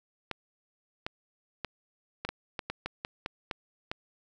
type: clicks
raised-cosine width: 0.3 ms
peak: -17 dBFS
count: 12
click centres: 0.313 / 1.065 / 1.647 / 2.25 / 2.29 / 2.592 / 2.7 / 2.86 / 3.049 / 3.261 / 3.512 / 3.915 s
effects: none